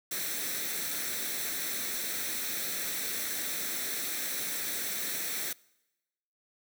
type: noise with comb filter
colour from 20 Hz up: white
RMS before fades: -34 dBFS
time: 0.11-5.53 s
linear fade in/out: 5 ms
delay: 0.51 ms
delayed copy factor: +0.6
effects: noise-tail reverb RT60 1.0 s tail -24 dB re dry + high-pass 200 Hz 12 dB/octave